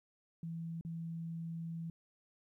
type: tone with dropouts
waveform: sine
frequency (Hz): 165.5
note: E3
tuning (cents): +7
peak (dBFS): -39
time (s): 0.43-1.9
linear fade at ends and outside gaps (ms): 2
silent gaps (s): 0.811-0.849
effects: 13-bit